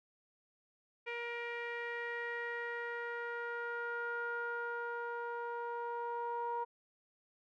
sawtooth tone with low-pass filter sweep, 473.2 Hz, A#4, 26 cents sharp, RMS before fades -40 dBFS, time 1.06-6.65 s, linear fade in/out 20 ms, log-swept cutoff 2300 to 1000 Hz, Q 5.5, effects none

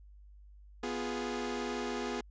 sawtooth chord, F diminished, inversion second, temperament equal, 246.9 / 349.2 / 415.3 Hz, Cb4 / F4 / Ab4, 0 / 0 / 0 cents, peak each -34 / -37 / -34 dBFS, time 0.83-2.21 s, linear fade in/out 5 ms, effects added 50 Hz sine -52 dBFS peak until 2.3 s + resampled to 16000 Hz

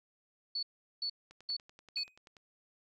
sine tone bursts, 4442 Hz, C#8, 3 cents sharp, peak -33 dBFS, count 4, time 0.55-2.036 s, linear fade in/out 5 ms, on 79 ms, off 390 ms
click train, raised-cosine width 0.2 ms, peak -38 dBFS, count 12, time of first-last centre 1.31-2.368 s, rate 10.4 Hz
triangle tone with exponential decay, 2509 Hz, D#7, 14 cents sharp, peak -36 dBFS, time 1.97-2.17 s, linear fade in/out 1 ms, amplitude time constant 43 ms
effects none

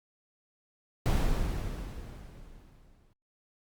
brown noise with exponential decay, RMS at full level -23 dBFS, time 1.06-3.13 s, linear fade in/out 0 ms, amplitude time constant 450 ms, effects Opus 48 kbps

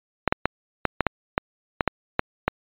clicks, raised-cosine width 0.5 ms, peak -3 dBFS, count 11, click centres 0.277 / 0.325 / 0.456 / 0.853 / 1.007 / 1.067 / 1.379 / 1.808 / 1.877 / 2.194 / 2.48 s, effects resampled to 8000 Hz

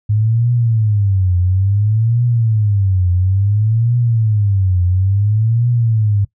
sine tone with vibrato, 103.83 Hz, G#2, in tune, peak -11 dBFS, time 0.09-6.25 s, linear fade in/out 10 ms, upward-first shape triangle, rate 0.58 Hz, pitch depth 280 cents each way, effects noise-tail reverb RT60 0.1 s tail -19 dB re dry

